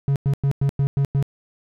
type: tone bursts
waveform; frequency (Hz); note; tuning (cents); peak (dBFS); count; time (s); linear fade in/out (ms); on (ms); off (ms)
triangle; 139; C#3; +5; -14; 7; 0.08-1.226; 0; 78; 100
effects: none